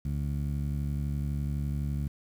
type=tone with low-pass filter; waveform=15% pulse; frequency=71.9 Hz; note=D2; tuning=36 cents flat; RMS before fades=-31 dBFS; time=0.05-2.08 s; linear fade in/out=5 ms; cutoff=160 Hz; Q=1.1; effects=9-bit